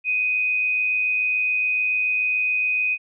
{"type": "tone with amplitude modulation", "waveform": "sine", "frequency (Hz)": 2499, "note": "D#7", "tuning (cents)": 7, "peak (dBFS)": -17, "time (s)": [0.04, 2.98], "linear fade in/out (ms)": 50, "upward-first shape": "sine", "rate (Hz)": 107, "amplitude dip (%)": 40, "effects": []}